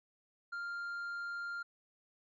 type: tone with tanh clipping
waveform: triangle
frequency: 1396.9 Hz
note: F6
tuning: in tune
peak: -39 dBFS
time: 0.52-1.63 s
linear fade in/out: 10 ms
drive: 8 dB
effects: none